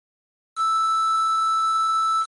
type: tone with quantisation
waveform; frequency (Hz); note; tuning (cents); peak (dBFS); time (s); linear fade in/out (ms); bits
triangle; 1318.5; E6; 0; -16; 0.56-2.26; 50; 6
effects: MP3 48 kbps